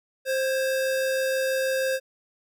square tone pair together, 527 / 1647.2 Hz, C5 / G#6, +12 / -15 cents, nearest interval octave + minor sixth, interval 1973 cents, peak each -24 / -34 dBFS, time 0.25-2 s, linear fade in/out 50 ms, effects none

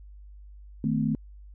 sine chord, A diminished, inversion second, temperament equal with one note detuned, 155.56 / 220 / 255.7 Hz, Eb3 / A3 / C4, 0 / 0 / -40 cents, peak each -28 / -26 / -29 dBFS, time 0.84-1.15 s, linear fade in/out 2 ms, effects added 50 Hz sine -44 dBFS peak until 1.54 s

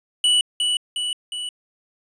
square tone with echo, 2954 Hz, F#7, 3 cents flat, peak -15 dBFS, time 0.24-0.41 s, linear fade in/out 2 ms, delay 360 ms, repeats 3, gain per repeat -4 dB, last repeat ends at 1.49 s, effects resampled to 22050 Hz

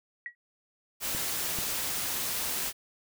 sine tone with exponential decay, 1920 Hz, B6, 49 cents flat, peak -31 dBFS, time 0.26-0.35 s, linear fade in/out 1 ms, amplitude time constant 19 ms
white noise, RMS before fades -32 dBFS, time 1-2.73 s, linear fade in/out 50 ms
clicks, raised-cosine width 3 ms, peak -25 dBFS, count 2, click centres 1.149 / 1.587 s
effects none

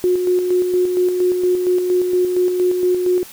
sine tone with tremolo, 361.9 Hz, F#4, 38 cents flat, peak -12 dBFS, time 0.04-3.23 s, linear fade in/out 0 ms, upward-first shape square, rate 4.3 Hz, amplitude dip 40%, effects white hiss -39 dBFS RMS until 3.32 s

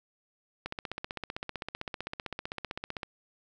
click train, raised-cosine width 0.3 ms, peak -19 dBFS, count 38, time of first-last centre 0.66-3.032 s, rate 15.6 Hz, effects none

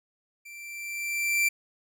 45% pulse tone with level ramp, 2349 Hz, D7, in tune, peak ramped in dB -43 to -20 dBFS, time 0.45-1.49 s, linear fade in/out 10 ms, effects none

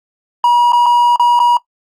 triangle tone with dropouts, 961 Hz, B5, 48 cents flat, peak -5 dBFS, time 0.44-1.57 s, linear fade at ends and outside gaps 2 ms, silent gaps 0.721-0.731 / 0.86-0.863 / 1.16-1.196 / 1.392-1.4 s, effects noise-tail reverb RT60 0.1 s tail -18 dB re dry + Opus 48 kbps

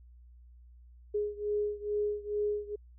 sine beating tone pair, 415.3 / 417.6 Hz, G#4 / G#4, 0 / +10 cents, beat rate 2.3 Hz, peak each -32 / -34 dBFS, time 1.14-2.76 s, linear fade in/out 10 ms, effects added 60 Hz sine -52 dBFS peak until 2.98 s

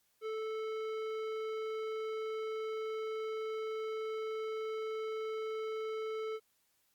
sine tone with tanh clipping, 438.3 Hz, A4, 7 cents flat, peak -38 dBFS, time 0.21-6.4 s, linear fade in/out 50 ms, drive 15 dB, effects white hiss -75 dBFS RMS until 6.94 s + Opus 48 kbps

